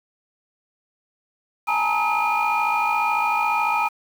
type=tone cluster; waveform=sine; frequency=831 / 885 / 943 / 1276 / 2428 Hz; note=G#5 / A5 / A#5 / D#6 / D#7; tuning=+1 / +10 / +20 / +43 / -43 cents; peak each=-24 dBFS; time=1.67-3.89 s; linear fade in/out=20 ms; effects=tanh soft clip ceiling -12 dBFS + 7-bit